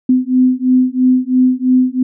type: beating tone pair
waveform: sine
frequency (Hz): 253.4 / 256.4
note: B3 / C4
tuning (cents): +45 / -35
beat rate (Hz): 3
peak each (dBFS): -12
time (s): 0.09-2.03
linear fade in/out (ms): 5
effects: none